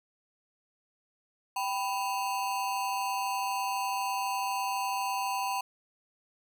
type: ring-modulated tone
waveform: square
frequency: 888 Hz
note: A5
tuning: 16 cents sharp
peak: -27 dBFS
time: 1.56-5.61 s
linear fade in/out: 5 ms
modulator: 106 Hz
effects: none

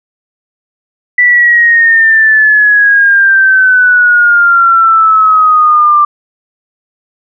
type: exponential sweep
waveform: sine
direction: down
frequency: 1975.5 to 1181 Hz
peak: -3 dBFS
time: 1.18-6.05 s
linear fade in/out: 5 ms
effects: none

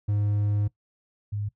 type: tone pair in turn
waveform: triangle / sine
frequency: 103.3 / 103.3 Hz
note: G#2 / G#2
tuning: -9 / -9 cents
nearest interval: unison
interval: 0 cents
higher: neither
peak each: -20 / -27 dBFS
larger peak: first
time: 0.08-0.68 / 1.32-1.49 s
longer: first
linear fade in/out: 10 ms
effects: noise-tail reverb RT60 0.1 s tail -19 dB re dry

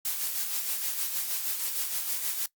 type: noise with tremolo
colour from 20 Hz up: blue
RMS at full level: -29 dBFS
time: 0.05-2.46 s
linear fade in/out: 2 ms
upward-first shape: sine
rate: 6.4 Hz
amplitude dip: 45%
effects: noise-tail reverb RT60 0.1 s tail -20 dB re dry + Opus 48 kbps

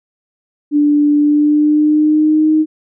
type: tone with pitch glide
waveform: sine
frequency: 293.7 to 311 Hz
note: D4 to D#4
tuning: 0 to -1 cents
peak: -8 dBFS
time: 0.71-2.66 s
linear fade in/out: 50 ms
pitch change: +99 cents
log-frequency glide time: 1.17-2.53 s
effects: none

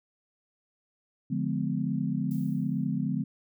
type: chord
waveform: sine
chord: D diminished seventh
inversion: none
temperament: just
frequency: 146.83 / 176.2 / 211.4 / 253.7 Hz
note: D3 / F3 / Ab3 / Cb4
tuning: 0 / +16 / +31 / +47 cents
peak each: -32 dBFS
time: 1.3-3.24 s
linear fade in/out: 10 ms
type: noise with exponential decay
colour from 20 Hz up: violet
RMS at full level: -50 dBFS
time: 2.31-3.05 s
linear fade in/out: 1 ms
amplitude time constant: 160 ms
effects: none

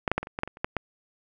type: clicks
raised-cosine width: 0.5 ms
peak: -9 / -7 / -9 / -20 / -24 / -16 / -10 / -22 / -30 / -10 / -11 dBFS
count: 11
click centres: 0.078 / 0.116 / 0.18 / 0.23 / 0.271 / 0.389 / 0.434 / 0.476 / 0.571 / 0.645 / 0.767 s
effects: none

